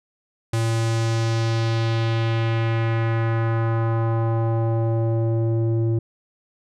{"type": "tone with low-pass filter sweep", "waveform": "square", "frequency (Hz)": 113.9, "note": "A#2", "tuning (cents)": -40, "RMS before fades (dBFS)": -21, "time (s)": [0.53, 5.99], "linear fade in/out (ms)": 5, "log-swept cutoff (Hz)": [9400, 340], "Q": 1.5, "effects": []}